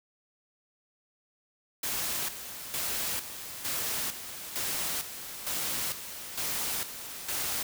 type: noise with tremolo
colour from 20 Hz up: white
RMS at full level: -32 dBFS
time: 1.83-7.63 s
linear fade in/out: 5 ms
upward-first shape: square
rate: 1.1 Hz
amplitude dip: 65%
effects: none